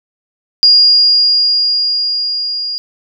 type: tone with level ramp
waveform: sine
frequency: 4842 Hz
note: D#8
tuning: 48 cents flat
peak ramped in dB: -3 to -17 dBFS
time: 0.63-2.78 s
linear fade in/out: 0 ms
effects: none